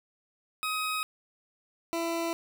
20% pulse tone pair in turn, 1262 / 334.3 Hz, D#6 / E4, +24 / +24 cents, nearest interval octave + major seventh, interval 2300 cents, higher first, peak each -24 dBFS, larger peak neither, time 0.63-1.03 / 1.93-2.33 s, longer neither, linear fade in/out 0 ms, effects none

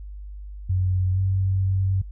sine tone with pitch glide, 92.5 to 95.54 Hz, F#2 to G2, 0 to -44 cents, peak -19 dBFS, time 0.69-2.02 s, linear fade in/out 10 ms, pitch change +56 cents, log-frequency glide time 1.13-1.19 s, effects noise-tail reverb RT60 0.1 s tail -26 dB re dry + added 50 Hz sine -34 dBFS peak until 2.11 s

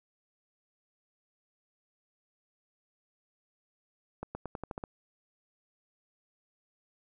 accelerating click train, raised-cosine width 1 ms, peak -23 dBFS, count 8, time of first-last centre 4.23-4.838 s, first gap 120 ms, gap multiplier 0.89, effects none

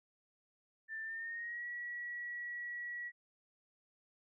sine tone with pitch glide, 1778 to 1927.8 Hz, A6 to B6, +18 to -42 cents, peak -40 dBFS, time 0.88-3.12 s, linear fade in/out 50 ms, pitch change +140 cents, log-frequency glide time 1.03-1.66 s, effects none

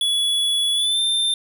square tone with pitch glide, 3394 to 3581 Hz, G#7 to A7, +37 to +30 cents, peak -18 dBFS, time 0.01-1.34 s, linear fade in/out 2 ms, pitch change +93 cents, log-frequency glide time 0.73-1 s, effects none

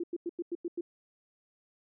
sine tone bursts, 344.4 Hz, F4, 24 cents flat, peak -31 dBFS, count 7, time 0-0.81 s, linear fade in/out 5 ms, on 36 ms, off 93 ms, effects none

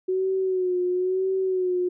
sine tone with vibrato, 370 Hz, F#4, in tune, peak -21 dBFS, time 0.08-1.89 s, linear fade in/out 10 ms, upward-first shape sine, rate 1 Hz, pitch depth 50 cents each way, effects none

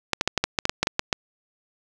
clicks, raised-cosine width 0.2 ms, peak -3 dBFS, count 12, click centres 0.133 / 0.211 / 0.276 / 0.377 / 0.44 / 0.588 / 0.654 / 0.695 / 0.83 / 0.871 / 0.994 / 1.128 s, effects none

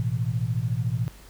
sine chord, A suspended second, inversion none, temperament just, 110 / 123.75 / 165 Hz, A2 / B2 / E3, 0 / +4 / +2 cents, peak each -27 / -26 / -32 dBFS, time 0-1.08 s, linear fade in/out 0 ms, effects added 50 Hz sine -47 dBFS peak until 1.29 s + pink hiss -51 dBFS RMS until 1.29 s

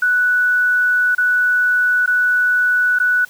sine tone with dropouts, 1480 Hz, F#6, in tune, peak -12 dBFS, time 0.02-3.25 s, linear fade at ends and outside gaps 5 ms, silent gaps 1.15-1.18 / 2.061-2.075 / 2.988-2.999 s, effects white hiss -45 dBFS RMS until 3.29 s

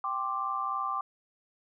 sine chord, G suspended fourth, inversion none, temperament equal with one note detuned, 784 / 1051.3 / 1174.7 Hz, G5 / C6 / D6, 0 / +8 / 0 cents, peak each -37 / -35 / -31 dBFS, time 0.04-1.01 s, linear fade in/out 2 ms, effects none

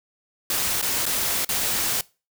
white noise with dropouts, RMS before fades -24 dBFS, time 0.5-2.01 s, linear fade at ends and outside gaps 2 ms, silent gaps 0.815-0.825 / 1.056-1.063 / 1.448-1.49 s, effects noise-tail reverb RT60 0.3 s tail -22 dB re dry

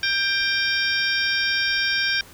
harmonic tone with a mistuned harmonic, 792 Hz, G5, 18 cents sharp, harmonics 2 / 3 / 4 / 5 / 6 / 7, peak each -23 / -27 / -29 / -30 / -30 / -27 dBFS, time 0.03-2.21 s, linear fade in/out 2 ms, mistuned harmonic 5, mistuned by -120 cents, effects pink hiss -46 dBFS RMS until 2.33 s

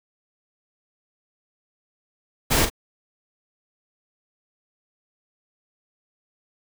pink noise with echo, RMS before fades -19 dBFS, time 2.5-2.66 s, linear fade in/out 20 ms, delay 41 ms, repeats 1, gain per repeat -9 dB, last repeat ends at 2.701 s, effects none

